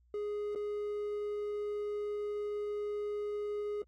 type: tone with dropouts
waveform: triangle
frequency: 415.3 Hz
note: G#4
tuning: in tune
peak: -32 dBFS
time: 0.14-3.82 s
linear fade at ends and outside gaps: 2 ms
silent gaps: 0.55-0.557 s
effects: added 60 Hz sine -64 dBFS peak until 3.87 s + AAC 48 kbps